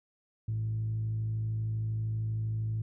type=tone with frequency modulation; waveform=sine; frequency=110 Hz; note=A2; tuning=in tune; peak=-28 dBFS; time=0.48-2.82 s; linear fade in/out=5 ms; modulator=52.8 Hz; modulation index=0.24; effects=tanh soft clip ceiling -26 dBFS